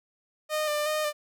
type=tone with vibrato; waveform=sawtooth; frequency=605 Hz; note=D#5; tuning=49 cents flat; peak=-22 dBFS; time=0.49-1.13 s; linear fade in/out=50 ms; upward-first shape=square; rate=2.7 Hz; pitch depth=25 cents each way; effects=none